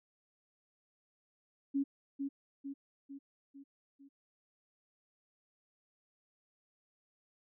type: tone with echo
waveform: sine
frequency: 277.2 Hz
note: C#4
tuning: in tune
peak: -29 dBFS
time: 1.74-1.84 s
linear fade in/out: 20 ms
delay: 450 ms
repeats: 5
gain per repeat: -5 dB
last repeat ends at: 4.09 s
effects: none